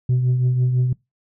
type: tone with tremolo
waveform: sine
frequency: 126 Hz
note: B2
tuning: 35 cents sharp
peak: -11 dBFS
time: 0.09-0.93 s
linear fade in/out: 5 ms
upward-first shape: triangle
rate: 6 Hz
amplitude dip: 55%
effects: noise-tail reverb RT60 0.2 s tail -24 dB re dry + tanh soft clip ceiling -13 dBFS